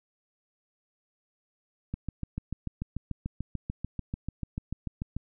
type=click train; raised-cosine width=5 ms; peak=-20 dBFS; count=23; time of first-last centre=1.94-5.166 s; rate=6.82 Hz; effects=none